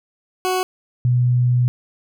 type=tone pair in turn; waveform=20% pulse / sine; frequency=370 / 123.47 Hz; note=F#4 / B2; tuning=0 / 0 cents; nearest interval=octave + perfect fifth; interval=1900 cents; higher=first; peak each=-13 dBFS; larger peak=neither; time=0.45-0.63 / 1.05-1.68 s; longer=second; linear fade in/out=0 ms; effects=none